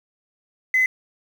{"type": "tone", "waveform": "sine", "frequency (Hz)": 2031, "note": "B6", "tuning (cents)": 48, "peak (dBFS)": -14, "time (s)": [0.74, 0.86], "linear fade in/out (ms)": 2, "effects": ["tanh soft clip ceiling -11 dBFS", "7-bit"]}